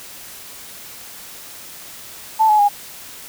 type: tone with pitch steps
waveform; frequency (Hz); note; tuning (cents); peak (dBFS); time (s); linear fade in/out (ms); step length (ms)
sine; 880 / 848.6 / 818.2; A5 / G#5 / G#5; 0 / +37 / -26; -10; 2.39-2.69; 20; 100
effects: white hiss -37 dBFS RMS until 3.28 s